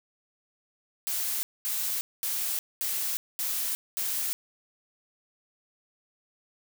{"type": "noise bursts", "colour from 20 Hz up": "blue", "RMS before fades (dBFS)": -30, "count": 6, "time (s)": [1.07, 4.33], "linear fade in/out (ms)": 0, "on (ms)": 360, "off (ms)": 220, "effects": []}